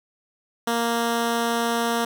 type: tone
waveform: 10% pulse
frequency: 233.1 Hz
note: A#3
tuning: in tune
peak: -13 dBFS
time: 0.67-2.05 s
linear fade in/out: 5 ms
effects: none